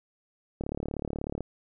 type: click train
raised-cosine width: 2 ms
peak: -19 dBFS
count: 30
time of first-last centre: 0.61-1.407 s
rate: 36.4 Hz
effects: none